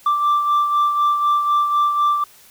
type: beating tone pair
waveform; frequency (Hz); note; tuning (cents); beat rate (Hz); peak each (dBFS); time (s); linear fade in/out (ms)
sine; 1174.7 / 1178.7; D6 / D6; 0 / +6; 4; -13 / -21; 0.06-2.24; 5
effects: tanh soft clip ceiling -12 dBFS + white hiss -48 dBFS RMS until 2.5 s